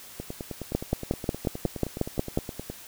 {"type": "two click trains", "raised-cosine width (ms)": 2, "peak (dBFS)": [-10, -20], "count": [10, 25], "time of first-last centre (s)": [[0.75, 2.375], [0.2, 2.7]], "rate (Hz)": [5.54, 9.6], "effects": ["white hiss -46 dBFS RMS until 2.87 s"]}